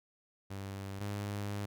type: tone pair in turn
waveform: sawtooth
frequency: 98 / 101.95 Hz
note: G2 / G#2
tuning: 0 / -32 cents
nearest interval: minor second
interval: 68 cents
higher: second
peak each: -36 / -32 dBFS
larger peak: second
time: 0.5-1 / 1-1.66 s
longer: second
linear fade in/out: 10 ms
effects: none